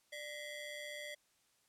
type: ring-modulated tone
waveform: 25% pulse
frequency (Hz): 1318.5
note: E6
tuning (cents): 0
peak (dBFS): -37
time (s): 0.12-1.15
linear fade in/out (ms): 10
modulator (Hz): 727
effects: white hiss -74 dBFS RMS until 1.68 s + low-pass 11000 Hz 12 dB/octave